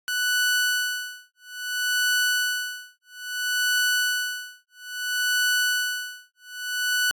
sawtooth tone with tremolo, 1485 Hz, F#6, 6 cents sharp, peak -16 dBFS, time 0.08-7.11 s, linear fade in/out 0 ms, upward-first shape sine, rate 0.6 Hz, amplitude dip 100%, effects AAC 64 kbps

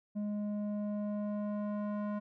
square tone with low-pass filter sweep, 207.7 Hz, G#3, in tune, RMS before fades -36 dBFS, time 0.15-2.2 s, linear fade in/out 20 ms, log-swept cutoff 420 to 1100 Hz, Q 1.3, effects none

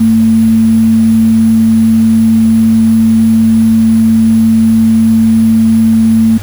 sine tone with sample-and-hold, 223.6 Hz, A3, 28 cents sharp, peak -4 dBFS, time 0-6.38 s, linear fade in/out 10 ms, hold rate 11025 Hz, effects added 98 Hz sine -19 dBFS peak until 6.42 s + pink hiss -30 dBFS RMS until 6.42 s

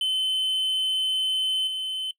triangle tone with level steps, 3057 Hz, G7, 44 cents flat, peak -21 / -26 dBFS, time 0.01-2.11 s, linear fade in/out 2 ms, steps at 1.67 s, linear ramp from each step 5 ms, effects noise-tail reverb RT60 0.1 s tail -19 dB re dry

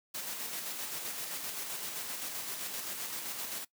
white noise with tremolo, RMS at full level -38 dBFS, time 0.14-3.65 s, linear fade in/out 10 ms, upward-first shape square, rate 7.7 Hz, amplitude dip 30%, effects noise-tail reverb RT60 0.1 s tail -20 dB re dry + high-pass 150 Hz 12 dB/octave

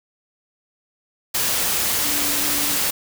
sine tone in noise, 289.6 Hz, D4, 24 cents flat, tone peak -32 dBFS, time 2.04-2.77 s, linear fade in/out 10 ms, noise white, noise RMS -21 dBFS, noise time 1.34-2.91 s, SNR -14 dB, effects none

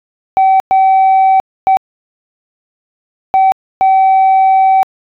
sine tone bursts at uneven times, 766 Hz, G5, 40 cents flat, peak -3 dBFS, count 5, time 0.37-0.6 / 0.71-1.4 / 1.67-1.77 / 3.34-3.52 / 3.81-4.83 s, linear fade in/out 0 ms, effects tanh soft clip ceiling -4 dBFS

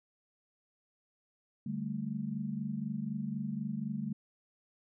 sine chord, D suspended fourth, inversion none, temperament equal, 146.83 / 196 / 220 Hz, D3 / G3 / A3, 0 / 0 / 0 cents, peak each -40 / -38 / -37 dBFS, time 1.66-4.13 s, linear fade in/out 5 ms, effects none

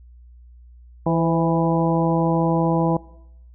harmonic tone with a mistuned harmonic, 164.81 Hz, E3, in tune, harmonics 1 / 2 / 3 / 4 / 5 / 6, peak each -20 / -23 / -25 / -26 / -27 / -28 dBFS, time 1.06-2.97 s, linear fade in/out 5 ms, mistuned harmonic 3, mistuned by +38 cents, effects noise-tail reverb RT60 0.8 s tail -21 dB re dry + added 60 Hz sine -43 dBFS peak until 3.54 s

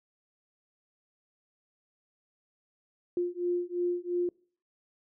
sine beating tone pair, 351.2 / 354.1 Hz, F4 / F4, +10 / +24 cents, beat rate 2.9 Hz, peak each -31 dBFS, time 3.17-4.29 s, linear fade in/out 2 ms, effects noise-tail reverb RT60 0.5 s tail -25 dB re dry

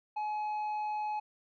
sine tone with tanh clipping, 847 Hz, G#5, 34 cents sharp, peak -33 dBFS, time 0.16-1.2 s, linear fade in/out 10 ms, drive 5 dB, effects none

